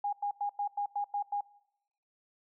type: tone bursts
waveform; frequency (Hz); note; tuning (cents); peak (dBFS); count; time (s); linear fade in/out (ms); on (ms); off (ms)
sine; 816; G#5; -31; -29; 8; 0.04-1.409; 5; 88; 95
effects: noise-tail reverb RT60 0.9 s tail -23 dB re dry